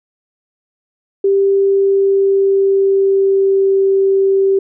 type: tone with pitch glide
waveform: sine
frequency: 393.6 to 388.9 Hz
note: G4 to G4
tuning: +7 to -14 cents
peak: -9 dBFS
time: 1.24-4.59 s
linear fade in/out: 5 ms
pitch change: -21 cents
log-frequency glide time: 1.44-3.81 s
effects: none